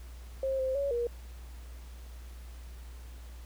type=tone with pitch steps; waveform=sine; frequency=534 / 523 / 560 / 475.7 Hz; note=C5 / C5 / C#5 / A#4; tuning=+35 / -1 / +18 / +35 cents; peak=-28 dBFS; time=0.43-1.07 s; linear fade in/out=2 ms; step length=160 ms; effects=added 60 Hz sine -43 dBFS peak until 3.45 s + pink hiss -57 dBFS RMS until 3.45 s